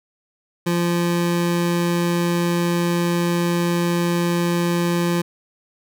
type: tone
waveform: 25% pulse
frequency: 172.8 Hz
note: F3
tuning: 18 cents flat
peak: -14 dBFS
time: 0.66-5.22 s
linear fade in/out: 10 ms
effects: none